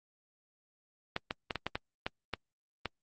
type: clicks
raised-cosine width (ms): 0.3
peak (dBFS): -16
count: 9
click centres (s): 1.164 / 1.309 / 1.508 / 1.557 / 1.666 / 1.755 / 2.065 / 2.337 / 2.857
effects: Opus 24 kbps